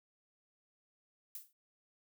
violet noise with exponential decay, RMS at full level -41 dBFS, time 1.35-1.53 s, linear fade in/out 2 ms, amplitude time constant 38 ms, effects none

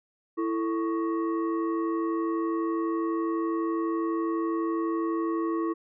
sine tone with frequency modulation, 332 Hz, E4, 12 cents sharp, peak -25 dBFS, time 0.37-5.74 s, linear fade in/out 20 ms, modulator 776 Hz, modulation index 0.73, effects none

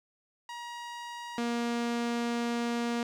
sawtooth tone pair in turn, 952 / 236.4 Hz, A#5 / A#3, +36 / +24 cents, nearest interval 2 octaves, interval 2412 cents, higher first, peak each -35 / -25 dBFS, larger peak second, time 0.49-1.38 / 1.38-3.03 s, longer second, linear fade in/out 2 ms, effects low-pass 7000 Hz 12 dB/octave + 11-bit

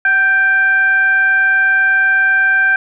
sine tone with frequency modulation, 1568 Hz, G6, in tune, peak -9 dBFS, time 0.05-2.76 s, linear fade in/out 2 ms, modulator 810 Hz, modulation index 0.34, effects none

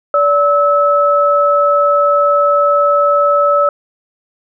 sine tone pair together, 577.9 / 1300 Hz, D5 / E6, -28 / -24 cents, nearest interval octave + major second, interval 1404 cents, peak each -11 dBFS, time 0.14-3.69 s, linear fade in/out 2 ms, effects none

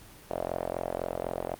sawtooth tone with band-pass filter, 43.97 Hz, F1, 13 cents sharp, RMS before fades -33 dBFS, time 0.3-1.55 s, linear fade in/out 10 ms, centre 620 Hz, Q 4.4, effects pink hiss -51 dBFS RMS until 1.59 s + Opus 24 kbps

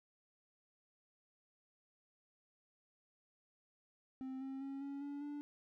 triangle tone with pitch steps, 262.3 / 267.8 / 273.4 / 279.2 / 285.1 / 291 Hz, C4 / C4 / C#4 / C#4 / C#4 / D4, +4 / +40 / -24 / +13 / +49 / -16 cents, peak -40 dBFS, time 4.21-5.41 s, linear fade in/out 0 ms, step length 200 ms, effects none

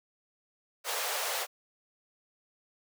pink high-pass noise, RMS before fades -33 dBFS, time 0.84-1.47 s, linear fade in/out 50 ms, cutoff 470 Hz, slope 48 dB/octave, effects none

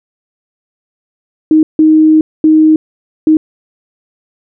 sine tone bursts at uneven times, 312.6 Hz, D#4, 8 cents sharp, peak -3 dBFS, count 4, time 1.51-1.63 / 1.79-2.21 / 2.44-2.76 / 3.27-3.37 s, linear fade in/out 2 ms, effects none

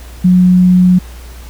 sine tone, 181.6 Hz, F#3, 32 cents flat, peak -4 dBFS, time 0.24-0.99 s, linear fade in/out 10 ms, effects added 60 Hz sine -29 dBFS peak until 1.49 s + pink hiss -38 dBFS RMS until 1.49 s

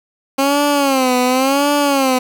15% pulse tone with vibrato, 269.2 Hz, C4, 49 cents sharp, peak -6 dBFS, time 0.38-2.19 s, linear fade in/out 10 ms, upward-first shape sine, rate 0.92 Hz, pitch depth 130 cents each way, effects 8-bit

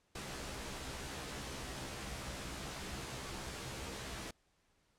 pink noise with comb filter, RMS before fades -44 dBFS, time 0.15-4.31 s, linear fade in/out 5 ms, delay 15 ms, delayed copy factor +0.85, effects pink hiss -75 dBFS RMS until 4.98 s + low-pass 9000 Hz 12 dB/octave

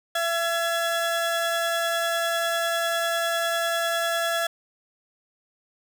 30% pulse tone pair together, 673 / 1687.5 Hz, E5 / G#6, +36 / +27 cents, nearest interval octave + major third, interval 1591 cents, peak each -22 / -25 dBFS, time 0.15-4.47 s, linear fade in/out 5 ms, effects none

